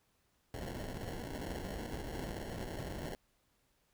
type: noise with sample-and-hold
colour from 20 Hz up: pink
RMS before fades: -42 dBFS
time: 0.54-3.15 s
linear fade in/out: 0 ms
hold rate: 1225 Hz
effects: pink hiss -75 dBFS RMS until 3.93 s